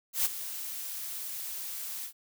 blue noise with ADSR envelope, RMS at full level -25 dBFS, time 0.13-2.13 s, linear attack 120 ms, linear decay 24 ms, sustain -13 dB, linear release 88 ms, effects none

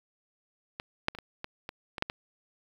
clicks, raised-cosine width 0.3 ms, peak -20 / -9 / -28 / -23 / -20 / -21 / -20 / -10 / -18 dBFS, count 9, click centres 0.799 / 1.084 / 1.15 / 1.187 / 1.444 / 1.691 / 1.982 / 2.024 / 2.099 s, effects 8-bit

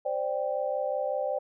sine chord, C suspended second, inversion none, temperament just, 523.3 / 588.7 / 784.9 Hz, C5 / D5 / G5, 0 / +4 / +2 cents, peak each -31 / -30 / -34 dBFS, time 0.05-1.39 s, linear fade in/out 10 ms, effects none

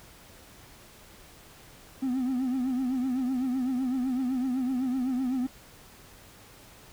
triangle tone with vibrato, 256.3 Hz, C4, 36 cents flat, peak -23 dBFS, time 2.02-5.47 s, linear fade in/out 10 ms, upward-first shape triangle, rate 7.9 Hz, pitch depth 100 cents each way, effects tanh soft clip ceiling -19 dBFS + pink hiss -52 dBFS RMS until 6.92 s

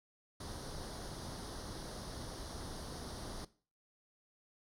pink noise with comb filter, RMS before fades -45 dBFS, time 0.4-3.45 s, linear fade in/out 5 ms, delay 0.2 ms, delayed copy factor +0.75, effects noise-tail reverb RT60 0.4 s tail -18 dB re dry + low-pass 10000 Hz 12 dB/octave

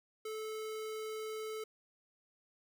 square tone, 435.2 Hz, A4, 19 cents flat, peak -40 dBFS, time 0.25-1.64 s, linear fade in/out 5 ms, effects none

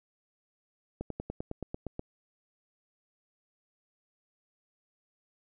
slowing click train, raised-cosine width 2 ms, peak -22 dBFS, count 10, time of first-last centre 1.01-1.994 s, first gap 93 ms, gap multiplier 1.04, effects none

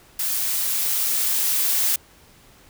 blue noise with level ramp, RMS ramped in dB -24 to -20 dBFS, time 0.19-1.96 s, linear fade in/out 5 ms, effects pink hiss -52 dBFS RMS until 2.69 s

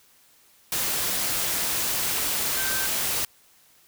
sine tone in noise, 1555 Hz, G6, 14 cents flat, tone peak -31 dBFS, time 2.57-2.87 s, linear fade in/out 2 ms, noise white, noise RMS -26 dBFS, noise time 0.72-3.25 s, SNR -8 dB, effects white hiss -58 dBFS RMS until 3.87 s

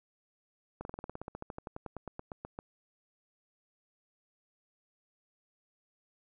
slowing click train, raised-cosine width 1 ms, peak -26 dBFS, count 23, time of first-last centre 0.81-2.589 s, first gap 41 ms, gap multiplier 1.06, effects none

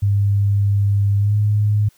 sine tone with pitch glide, 100.7 to 104.61 Hz, G2 to G#2, +47 to +13 cents, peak -13 dBFS, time 0.02-1.89 s, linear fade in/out 10 ms, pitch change +66 cents, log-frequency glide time 1.18-1.35 s, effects white hiss -56 dBFS RMS until 1.97 s

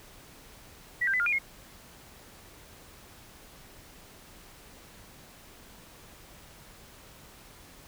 sine tone with pitch steps, 1944 / 1581 / 2005 / 1409 / 2428 / 2152 Hz, B6 / G6 / B6 / F6 / D#7 / C7, -28 / +14 / +26 / +15 / -43 / +48 cents, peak -24 dBFS, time 1.01-1.388 s, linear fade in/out 10 ms, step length 63 ms, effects pink hiss -52 dBFS RMS until 7.87 s

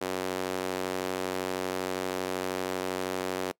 sawtooth tone with high-pass filter, 92.7 Hz, F#2, 4 cents sharp, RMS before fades -32 dBFS, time 0.01-3.52 s, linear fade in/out 10 ms, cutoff 380 Hz, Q 1.4, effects noise-tail reverb RT60 0.1 s tail -25 dB re dry + AAC 64 kbps

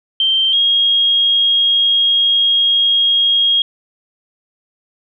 sine tone pair in turn, 3136 / 3266 Hz, G7 / G#7, 0 / -30 cents, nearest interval minor second, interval 70 cents, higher second, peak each -11 / -10 dBFS, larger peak second, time 0.2-0.53 / 0.53-3.62 s, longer second, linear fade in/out 2 ms, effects none

